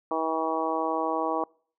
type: harmonic tone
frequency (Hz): 160.7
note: E3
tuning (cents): -44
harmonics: 2 / 3 / 4 / 5 / 6 / 7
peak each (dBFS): -32 / -32 / -32 / -32 / -32 / -32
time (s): 0.11-1.44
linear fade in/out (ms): 2
effects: noise-tail reverb RT60 0.5 s tail -26 dB re dry